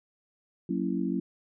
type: chord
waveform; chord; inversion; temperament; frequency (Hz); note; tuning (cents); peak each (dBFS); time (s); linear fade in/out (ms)
sine; F# dominant seventh; none; just; 185 / 231.2 / 277.5 / 333; F#3 / A#3 / C#4 / E4; 0 / -14 / +2 / +18; -31 / -33 / -32 / -33; 0.69-1.2; 5
effects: none